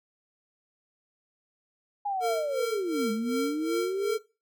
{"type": "linear two-way sweep", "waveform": "sine", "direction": "down then up", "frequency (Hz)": [829, 207.7, 432.4], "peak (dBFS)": -27, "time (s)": [2.05, 4.18], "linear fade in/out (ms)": 10, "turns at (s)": 3.11}
{"type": "tone with tremolo", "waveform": "square", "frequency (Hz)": 456.8, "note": "A#4", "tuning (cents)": -35, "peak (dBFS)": -27, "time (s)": [2.2, 4.19], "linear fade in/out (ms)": 50, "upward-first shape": "sine", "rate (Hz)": 2.7, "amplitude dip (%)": 85}
{"effects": ["noise-tail reverb RT60 0.3 s tail -19 dB re dry"]}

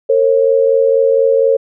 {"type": "tone pair together", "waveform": "sine", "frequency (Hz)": [456.8, 541], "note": ["A#4", "C#5"], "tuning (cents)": [-35, -42], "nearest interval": "minor third", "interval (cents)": 293, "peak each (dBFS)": -11, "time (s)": [0.09, 1.57], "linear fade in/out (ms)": 10, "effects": []}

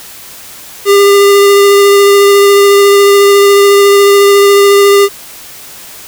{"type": "tone with vibrato", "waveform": "square", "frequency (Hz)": 401.3, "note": "G4", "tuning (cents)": 41, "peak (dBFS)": -3, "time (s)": [0.85, 5.09], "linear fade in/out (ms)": 50, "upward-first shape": "sine", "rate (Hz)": 14, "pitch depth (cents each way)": 11, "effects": ["white hiss -30 dBFS RMS until 6.07 s"]}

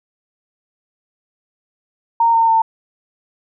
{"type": "tone with pitch steps", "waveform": "sine", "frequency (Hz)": [924, 911.8, 899.8], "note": ["A#5", "A#5", "A5"], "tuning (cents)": [-16, -39, 39], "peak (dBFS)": -10, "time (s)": [2.2, 2.62], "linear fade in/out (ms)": 5, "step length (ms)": 140, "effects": []}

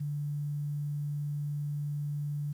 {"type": "tone", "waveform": "sine", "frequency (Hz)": 146.2, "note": "D3", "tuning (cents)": -7, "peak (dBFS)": -31, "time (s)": [0, 2.53], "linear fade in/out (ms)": 10, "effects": ["10-bit"]}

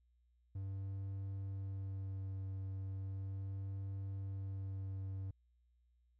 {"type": "tone with vibrato", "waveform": "triangle", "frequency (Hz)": 96.8, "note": "G2", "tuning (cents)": -21, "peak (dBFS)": -38, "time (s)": [0.55, 5.31], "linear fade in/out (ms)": 5, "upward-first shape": "sine", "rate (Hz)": 0.37, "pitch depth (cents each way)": 13, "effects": ["added 60 Hz sine -70 dBFS peak until 6.19 s"]}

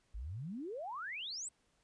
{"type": "exponential sweep", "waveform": "sine", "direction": "up", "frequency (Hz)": [47.37, 8372], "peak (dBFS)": -40, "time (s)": [0.14, 1.49], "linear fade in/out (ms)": 10, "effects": ["pink hiss -75 dBFS RMS until 1.83 s", "resampled to 22050 Hz"]}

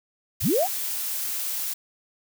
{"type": "noise", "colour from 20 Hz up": "blue", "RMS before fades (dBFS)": -29, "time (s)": [0.4, 1.74], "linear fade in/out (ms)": 10}
{"type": "linear sweep", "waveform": "sine", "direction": "up", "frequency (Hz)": [34.65, 830.6], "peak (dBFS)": -19, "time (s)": [0.41, 0.68], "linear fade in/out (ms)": 50}
{"effects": []}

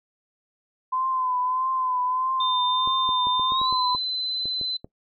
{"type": "tone with vibrato", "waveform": "sine", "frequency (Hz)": 1022, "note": "C6", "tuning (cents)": -41, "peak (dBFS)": -22, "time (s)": [0.92, 3.96], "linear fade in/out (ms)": 10, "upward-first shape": "triangle", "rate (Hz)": 1.6, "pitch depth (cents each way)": 50}
{"type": "tone with pitch glide", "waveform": "sine", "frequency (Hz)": [3600, 4041], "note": ["A7", "B7"], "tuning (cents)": [39, 39], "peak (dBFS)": -24, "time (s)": [2.4, 4.77], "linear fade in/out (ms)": 5, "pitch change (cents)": 200, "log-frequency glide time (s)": [3.48, 3.71]}
{"type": "clicks", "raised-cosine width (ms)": 2, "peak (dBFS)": -24, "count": 11, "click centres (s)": [2.875, 3.091, 3.27, 3.396, 3.521, 3.615, 3.726, 3.949, 4.456, 4.613, 4.845]}
{"effects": ["noise-tail reverb RT60 0.1 s tail -20 dB re dry", "MP3 64 kbps"]}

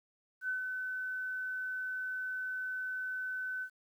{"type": "tone with ADSR envelope", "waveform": "sine", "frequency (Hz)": 1513, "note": "F#6", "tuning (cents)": 38, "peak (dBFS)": -31, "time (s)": [0.41, 3.7], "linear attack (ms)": 76, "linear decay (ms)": 120, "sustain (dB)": -4, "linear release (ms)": 78, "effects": ["11-bit"]}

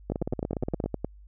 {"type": "two click trains", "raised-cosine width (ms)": 2, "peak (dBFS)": [-16, -15], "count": [14, 10], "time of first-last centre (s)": [[0.1, 0.86], [0.12, 1.046]], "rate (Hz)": [17.1, 9.72], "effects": ["added 50 Hz sine -47 dBFS peak until 1.27 s"]}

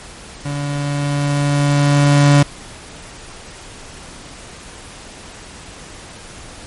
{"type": "tone with level ramp", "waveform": "35% pulse", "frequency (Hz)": 143.6, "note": "D3", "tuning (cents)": -39, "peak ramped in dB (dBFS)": [-19, -5], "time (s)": [0.45, 2.43], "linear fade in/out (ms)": 5, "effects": ["pink hiss -36 dBFS RMS until 6.66 s", "MP3 48 kbps"]}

